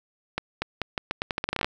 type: accelerating click train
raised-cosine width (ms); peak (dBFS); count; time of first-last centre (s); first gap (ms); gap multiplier
0.3; -10; 16; 0.38-1.645; 240; 0.82
effects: 8-bit